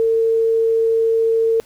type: tone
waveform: sine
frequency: 452.3 Hz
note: A4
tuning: 48 cents sharp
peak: -13 dBFS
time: 0-1.6 s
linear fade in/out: 0 ms
effects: pink hiss -50 dBFS RMS until 1.65 s